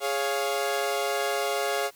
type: chord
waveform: sawtooth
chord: Db major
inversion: second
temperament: equal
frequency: 415.3 / 554.4 / 698.5 Hz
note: Ab4 / Db5 / F5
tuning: 0 / 0 / 0 cents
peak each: -26 dBFS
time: 0-1.91 s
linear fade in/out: 50 ms
effects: white hiss -56 dBFS RMS until 1.95 s